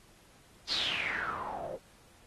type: noise with low-pass filter sweep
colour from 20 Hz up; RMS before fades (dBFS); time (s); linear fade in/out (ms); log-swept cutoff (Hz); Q
white; -35; 0.67-1.79; 50; 4800 to 480; 8.2
effects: pink hiss -61 dBFS RMS until 2.26 s + AAC 32 kbps